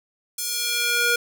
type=tone with high-pass filter sweep; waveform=square; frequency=476.9 Hz; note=A#4; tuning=39 cents sharp; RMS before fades=-23 dBFS; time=0.38-1.16 s; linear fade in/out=5 ms; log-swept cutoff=6700 to 1000 Hz; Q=0.96; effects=none